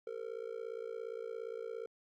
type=tone with amplitude modulation; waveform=triangle; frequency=456.5 Hz; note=A#4; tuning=36 cents flat; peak=-34 dBFS; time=0.07-1.86 s; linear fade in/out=2 ms; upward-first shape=sine; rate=57.3 Hz; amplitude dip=95%; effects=Opus 48 kbps